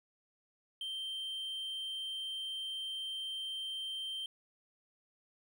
triangle tone, 3136 Hz, G7, in tune, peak -36 dBFS, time 0.81-4.26 s, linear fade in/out 2 ms, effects none

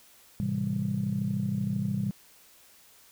sine chord, A minor seventh, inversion none, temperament just, 110 / 132 / 165 / 198 Hz, A2 / C3 / E3 / G3, 0 / +16 / +2 / +18 cents, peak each -34 / -32 / -34 / -29 dBFS, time 0.4-2.11 s, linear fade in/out 0 ms, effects tanh soft clip ceiling -18 dBFS + white hiss -57 dBFS RMS until 3.11 s

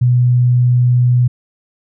sine tone, 123.47 Hz, B2, in tune, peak -8 dBFS, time 0.01-1.28 s, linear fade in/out 10 ms, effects none

